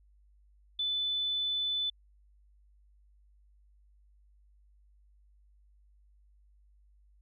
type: tone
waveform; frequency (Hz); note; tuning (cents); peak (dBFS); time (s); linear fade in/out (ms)
sine; 3500; A7; -10; -29; 0.79-1.9; 5
effects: added 50 Hz sine -60 dBFS peak until 7.21 s